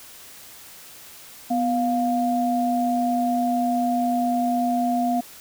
sine tone pair together, 247.4 / 703 Hz, B3 / F5, +3 / +11 cents, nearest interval octave + tritone, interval 1808 cents, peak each -22 dBFS, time 1.5-5.21 s, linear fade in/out 10 ms, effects white hiss -44 dBFS RMS until 5.4 s

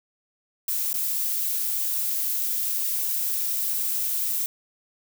violet noise with dropouts, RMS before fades -26 dBFS, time 0.68-4.46 s, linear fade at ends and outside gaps 2 ms, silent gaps 0.931-0.94 s, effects none

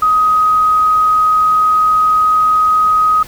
sine tone, 1257 Hz, D#6, 17 cents sharp, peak -8 dBFS, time 0.02-3.23 s, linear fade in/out 5 ms, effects pink hiss -35 dBFS RMS until 3.27 s

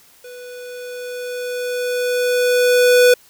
square tone with level ramp, 493.9 Hz, B4, in tune, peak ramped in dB -35 to -8 dBFS, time 0.24-3.14 s, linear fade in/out 5 ms, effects white hiss -50 dBFS RMS until 3.29 s

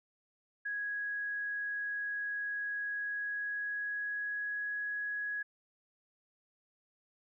sine tone with pitch glide, 1661.2 to 1671.8 Hz, G#6 to G#6, 0 to +11 cents, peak -34 dBFS, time 0.65-5.43 s, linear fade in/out 10 ms, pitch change +11 cents, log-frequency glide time 2.88-4.74 s, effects none

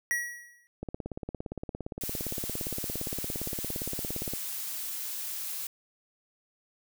square tone with exponential decay, 1919 Hz, A#6, 50 cents sharp, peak -25 dBFS, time 0.11-0.67 s, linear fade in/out 0 ms, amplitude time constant 120 ms
click train, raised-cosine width 2 ms, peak -22 dBFS, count 62, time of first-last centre 0.83-4.336 s, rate 17.4 Hz
blue noise, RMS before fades -36 dBFS, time 2.01-5.67 s, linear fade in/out 2 ms
effects none

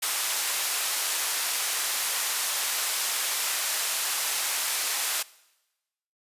white band-pass noise, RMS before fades -28 dBFS, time 0.02-5.23 s, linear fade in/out 10 ms, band 720 to 13000 Hz, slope 12 dB/octave, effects noise-tail reverb RT60 1.0 s tail -21 dB re dry + resampled to 32000 Hz

